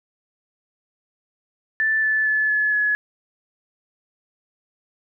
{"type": "tone with pitch steps", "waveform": "sine", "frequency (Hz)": [1760, 1743.8, 1727.8, 1711.9, 1696.1], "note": ["A6", "A6", "A6", "A6", "G#6"], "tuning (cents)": [0, -16, -32, -48, 36], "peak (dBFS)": -17, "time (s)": [1.8, 2.95], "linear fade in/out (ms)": 0, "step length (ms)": 230, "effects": []}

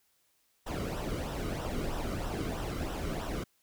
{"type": "noise with flanger", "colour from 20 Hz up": "brown", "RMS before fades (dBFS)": -35, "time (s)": [0.66, 3.44], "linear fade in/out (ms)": 10, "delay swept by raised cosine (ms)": [0.44, 1.19], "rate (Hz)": 3.1, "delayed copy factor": -0.65, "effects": ["white hiss -72 dBFS RMS until 3.62 s"]}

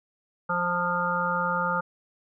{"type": "harmonic tone with a mistuned harmonic", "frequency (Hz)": 175.6, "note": "F3", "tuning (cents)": 10, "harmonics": [1, 3, 5, 7, 8], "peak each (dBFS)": [-33, -32, -30, -28, -29], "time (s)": [0.49, 1.81], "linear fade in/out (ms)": 10, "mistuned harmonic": 5, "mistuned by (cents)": 24, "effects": []}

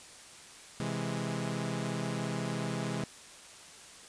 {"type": "chord", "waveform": "sawtooth", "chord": "C augmented", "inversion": "none", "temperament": "equal", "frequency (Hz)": [130.81, 164.81, 207.7], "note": ["C3", "E3", "G#3"], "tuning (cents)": [0, 0, 0], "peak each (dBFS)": -33, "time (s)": [0.8, 3.04], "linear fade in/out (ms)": 0, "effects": ["white hiss -51 dBFS RMS until 4.08 s", "resampled to 22050 Hz"]}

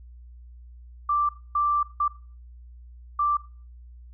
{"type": "tone bursts at uneven times", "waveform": "sine", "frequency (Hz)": 1174.7, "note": "D6", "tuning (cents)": 0, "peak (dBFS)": -20, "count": 4, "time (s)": [[1.09, 1.29], [1.55, 1.83], [2, 2.08], [3.19, 3.37]], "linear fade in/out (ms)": 5, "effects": ["noise-tail reverb RT60 0.4 s tail -20 dB re dry", "added 60 Hz sine -43 dBFS peak until 4.13 s"]}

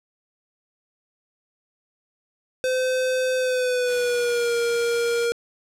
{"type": "tone with pitch glide", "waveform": "square", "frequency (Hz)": [513, 470.4], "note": ["C5", "A#4"], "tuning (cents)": [-34, 16], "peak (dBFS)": -21, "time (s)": [2.64, 5.32], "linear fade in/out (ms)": 0, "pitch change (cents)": -150, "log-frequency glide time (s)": [3.37, 4.55]}
{"type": "noise", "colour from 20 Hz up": "white", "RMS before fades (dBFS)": -38, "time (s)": [3.85, 5.29], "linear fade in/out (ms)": 50}
{"effects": ["low-pass 10000 Hz 12 dB/octave"]}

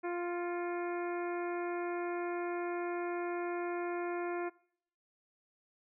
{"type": "harmonic tone with a mistuned harmonic", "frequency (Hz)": 349.2, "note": "F4", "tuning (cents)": 0, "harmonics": [1, 2, 3, 4, 5, 6, 7], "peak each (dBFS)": [-35, -41, -45, -47, -49, -51, -52], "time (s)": [0.03, 4.5], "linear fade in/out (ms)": 20, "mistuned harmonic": 6, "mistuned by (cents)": 39, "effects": ["noise-tail reverb RT60 0.6 s tail -21 dB re dry"]}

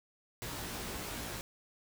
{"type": "noise with comb filter", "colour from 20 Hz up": "pink", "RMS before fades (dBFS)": -41, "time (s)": [0.42, 1.41], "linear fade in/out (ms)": 0, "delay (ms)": 17, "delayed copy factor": 1, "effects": []}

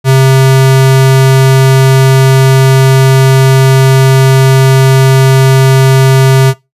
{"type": "tone", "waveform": "square", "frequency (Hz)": 133, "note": "C3", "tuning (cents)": 29, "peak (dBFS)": -3, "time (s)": [0.04, 6.54], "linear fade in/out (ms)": 50, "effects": ["noise-tail reverb RT60 0.2 s tail -19 dB re dry", "resampled to 32000 Hz"]}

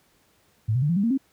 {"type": "tone with pitch steps", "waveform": "sine", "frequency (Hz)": [109.1, 126.78, 147.32, 171.2, 198.94, 231.2, 268.6], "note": ["A2", "B2", "D3", "F3", "G3", "A#3", "C4"], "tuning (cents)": [-14, 46, 6, -34, 26, -14, 46], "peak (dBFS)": -19, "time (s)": [0.68, 1.177], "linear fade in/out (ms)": 10, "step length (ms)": 71, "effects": ["pink hiss -63 dBFS RMS until 1.32 s", "high-pass 60 Hz 12 dB/octave"]}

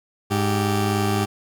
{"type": "tone pair together", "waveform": "20% pulse", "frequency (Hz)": [103.3, 390], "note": ["G#2", "G4"], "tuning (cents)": [-9, -9], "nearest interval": "octave + major seventh", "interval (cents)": 2300, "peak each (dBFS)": [-16, -19], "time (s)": [0.3, 1.26], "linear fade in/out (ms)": 20, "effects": []}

